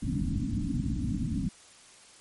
white low-pass noise, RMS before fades -30 dBFS, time 0.02-1.49 s, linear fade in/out 5 ms, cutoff 290 Hz, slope 96 dB/octave, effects white hiss -54 dBFS RMS until 2.2 s + MP3 48 kbps

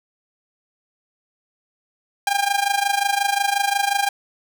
sawtooth tone with amplitude modulation, 802 Hz, G5, 39 cents sharp, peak -11 dBFS, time 2.27-4.09 s, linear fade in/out 2 ms, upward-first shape sine, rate 25.6 Hz, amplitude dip 80%, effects none

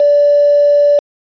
sine tone with quantisation, 580 Hz, D5, 22 cents flat, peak -6 dBFS, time 0-0.99 s, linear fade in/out 2 ms, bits 4, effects resampled to 11025 Hz

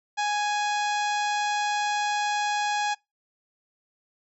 harmonic tone with a mistuned harmonic, 830.6 Hz, G#5, in tune, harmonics 1 / 2 / 3 / 4 / 5 / 6 / 7 / 8 / 9, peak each -25 / -31 / -35 / -37 / -39 / -41 / -42 / -43 / -44 dBFS, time 0.17-2.95 s, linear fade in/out 20 ms, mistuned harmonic 4, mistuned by +16 cents, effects noise-tail reverb RT60 0.2 s tail -24 dB re dry

